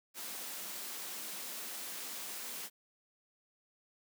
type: high-pass noise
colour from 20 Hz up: white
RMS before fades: -43 dBFS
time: 0.14-2.7 s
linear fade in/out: 50 ms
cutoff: 170 Hz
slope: 96 dB/octave
effects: none